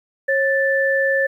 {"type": "tone pair together", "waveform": "sine", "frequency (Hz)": [543.3, 1760], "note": ["C#5", "A6"], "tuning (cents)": [-35, 0], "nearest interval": "octave + minor sixth", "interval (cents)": 2035, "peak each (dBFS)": -18, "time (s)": [0.28, 1.27], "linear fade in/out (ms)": 10, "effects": ["9-bit"]}